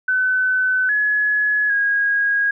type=tone with pitch steps; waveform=sine; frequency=1512 / 1693 / 1642 Hz; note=F#6 / G#6 / G#6; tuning=+37 / +33 / -20 cents; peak=-15 dBFS; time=0.08-2.51 s; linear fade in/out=5 ms; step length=810 ms; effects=none